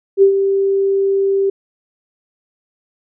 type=tone with ADSR envelope; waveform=sine; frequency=392 Hz; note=G4; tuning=in tune; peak=-4 dBFS; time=0.17-1.5 s; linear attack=51 ms; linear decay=96 ms; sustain=-8 dB; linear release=6 ms; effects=none